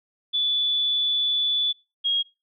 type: tone pair in turn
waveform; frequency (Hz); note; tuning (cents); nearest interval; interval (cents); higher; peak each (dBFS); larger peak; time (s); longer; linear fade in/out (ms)
sine; 3463 / 3276; A7 / G#7; -28 / -24; minor second; 96; first; -20; neither; 0.33-1.73 / 2.04-2.23; first; 20
effects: noise-tail reverb RT60 0.3 s tail -24 dB re dry